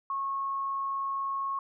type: tone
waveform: sine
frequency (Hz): 1094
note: C#6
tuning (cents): -23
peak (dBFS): -29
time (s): 0.1-1.59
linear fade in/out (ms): 2
effects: none